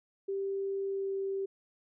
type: tone with pitch glide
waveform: sine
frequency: 392 to 389.7 Hz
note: G4 to G4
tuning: 0 to -10 cents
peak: -31 dBFS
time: 0.28-1.46 s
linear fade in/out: 10 ms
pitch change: -10 cents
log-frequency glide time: 0.87-1.13 s
effects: none